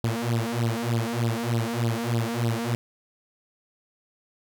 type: tone with flanger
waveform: sawtooth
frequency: 116.54 Hz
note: A#2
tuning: in tune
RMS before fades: -26 dBFS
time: 0.04-2.75 s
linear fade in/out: 0 ms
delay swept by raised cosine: 0.22 to 4.42 ms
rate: 3.3 Hz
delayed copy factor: +1
effects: none